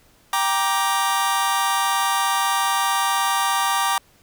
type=chord; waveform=sawtooth; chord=G minor; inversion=none; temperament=just; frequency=784 / 940.8 / 1176 Hz; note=G5 / Bb5 / D6; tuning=0 / +16 / +2 cents; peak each=-20 / -19 / -18 dBFS; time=0.33-3.98 s; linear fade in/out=2 ms; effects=pink hiss -56 dBFS RMS until 4.22 s